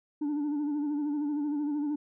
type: tone with vibrato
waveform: sine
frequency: 293.7 Hz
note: D4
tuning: in tune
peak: -25 dBFS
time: 0.21-1.96 s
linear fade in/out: 10 ms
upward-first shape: sine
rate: 13 Hz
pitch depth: 54 cents each way
effects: tanh soft clip ceiling -27 dBFS